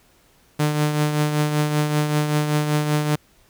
sawtooth tone with tremolo, 150 Hz, D3, 37 cents sharp, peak -12 dBFS, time 0.59-3.16 s, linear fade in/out 10 ms, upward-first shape triangle, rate 5.2 Hz, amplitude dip 55%, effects pink hiss -57 dBFS RMS until 3.49 s

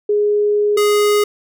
sine / square tone pair in turn, 415.4 / 415.4 Hz, G#4 / G#4, 0 / 0 cents, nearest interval unison, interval 0 cents, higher neither, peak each -12 / -12 dBFS, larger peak neither, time 0.09-0.77 / 0.77-1.24 s, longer first, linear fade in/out 5 ms, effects none

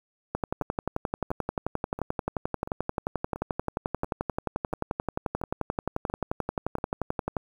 two click trains, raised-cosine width 1 ms, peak -21 / -13 dBFS, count 10 / 81, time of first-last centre 0.62-6.784 / 0.35-7.368 s, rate 1.46 / 11.4 Hz, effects 8-bit

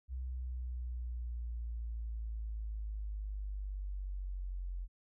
sine linear sweep, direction down, 64 to 44.3 Hz, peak -37 dBFS, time 0.08-4.88 s, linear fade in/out 50 ms, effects none

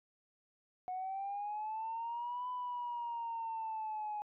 sine linear two-way sweep, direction up then down, 730 to 1000 to 834 Hz, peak -36 dBFS, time 0.88-4.22 s, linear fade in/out 0 ms, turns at 2.49 s, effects tanh soft clip ceiling -33 dBFS

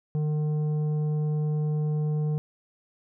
sine tone with tanh clipping, 151.6 Hz, D#3, 45 cents flat, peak -25 dBFS, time 0.15-2.38 s, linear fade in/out 0 ms, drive 8 dB, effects none

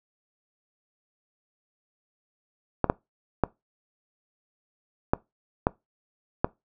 clicks, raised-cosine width 1 ms, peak -6 dBFS, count 6, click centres 2.843 / 2.899 / 3.437 / 5.135 / 5.669 / 6.445 s, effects noise-tail reverb RT60 0.2 s tail -22 dB re dry

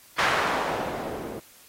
blue noise with low-pass filter sweep, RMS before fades -28 dBFS, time 0.18-1.4 s, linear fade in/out 10 ms, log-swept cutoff 1600 to 310 Hz, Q 1.3, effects white hiss -53 dBFS RMS until 1.68 s + AAC 48 kbps

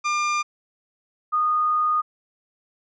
30% pulse / sine tone pair in turn, 1200 / 1231.6 Hz, D6 / D#6, +37 / -18 cents, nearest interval unison, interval 45 cents, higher second, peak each -18 dBFS, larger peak neither, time 0.04-0.43 / 1.32-2.02 s, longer second, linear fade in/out 20 ms, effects resampled to 16000 Hz

